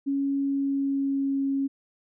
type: tone with pitch glide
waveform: sine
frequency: 277.2 to 274 Hz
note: C#4 to C#4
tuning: 0 to -20 cents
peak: -23 dBFS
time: 0.06-1.68 s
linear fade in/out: 20 ms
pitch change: -20 cents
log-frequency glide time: 0.41-1.43 s
effects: none